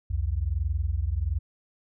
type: tone pair together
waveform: sine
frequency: 63.53 / 84.8 Hz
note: B1 / E2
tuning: +50 / +50 cents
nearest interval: perfect fourth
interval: 500 cents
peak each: -27 dBFS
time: 0.1-1.39 s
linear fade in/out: 10 ms
effects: none